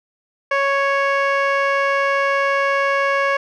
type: tone with low-pass filter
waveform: 15% pulse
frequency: 554.4 Hz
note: C#5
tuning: in tune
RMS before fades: -18 dBFS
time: 0.51-3.37 s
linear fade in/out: 5 ms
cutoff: 2600 Hz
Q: 0.92
effects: none